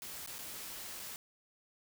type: noise with dropouts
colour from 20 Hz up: white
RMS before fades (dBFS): -45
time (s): 0.02-1.16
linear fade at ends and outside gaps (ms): 0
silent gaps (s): 0.262-0.274 / 0.383-0.389 / 0.995-0.999
effects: none